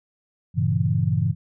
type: chord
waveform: sine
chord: G diminished seventh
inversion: none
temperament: equal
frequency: 98 / 116.54 / 138.59 / 164.81 Hz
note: G2 / Bb2 / Db3 / Fb3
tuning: 0 / 0 / 0 / 0 cents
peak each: -24 dBFS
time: 0.54-1.35 s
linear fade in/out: 50 ms
effects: none